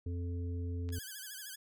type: harmonic tone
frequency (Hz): 87.2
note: F2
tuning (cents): -2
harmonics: 1 / 3 / 5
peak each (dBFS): -35 / -45 / -49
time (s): 0.06-0.99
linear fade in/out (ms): 5
type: clicks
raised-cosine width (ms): 0.2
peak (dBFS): -34 / -42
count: 2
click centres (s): 0.89 / 0.903
type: tone with vibrato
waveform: 5% pulse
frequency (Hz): 1600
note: G6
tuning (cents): +35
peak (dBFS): -33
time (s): 0.92-1.56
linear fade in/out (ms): 10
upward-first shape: sine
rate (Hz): 13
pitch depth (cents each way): 110
effects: none